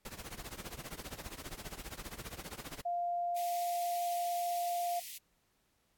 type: noise with tremolo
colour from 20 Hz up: pink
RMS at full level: -42 dBFS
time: 0.05-2.81 s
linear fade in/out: 2 ms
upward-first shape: triangle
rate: 15 Hz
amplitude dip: 95%
type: tone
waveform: sine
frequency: 698.5 Hz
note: F5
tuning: in tune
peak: -32 dBFS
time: 2.85-5 s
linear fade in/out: 10 ms
type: high-pass noise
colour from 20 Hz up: white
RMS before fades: -46 dBFS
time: 3.36-5.18 s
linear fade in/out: 5 ms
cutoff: 1900 Hz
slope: 96 dB/octave
effects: pink hiss -75 dBFS RMS until 5.97 s + AAC 64 kbps